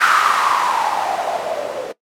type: noise with low-pass filter sweep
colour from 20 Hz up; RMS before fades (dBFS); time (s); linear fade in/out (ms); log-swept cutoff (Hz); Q
violet; -18; 0-1.93; 20; 1400 to 500; 6.2
effects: noise-tail reverb RT60 0.1 s tail -18 dB re dry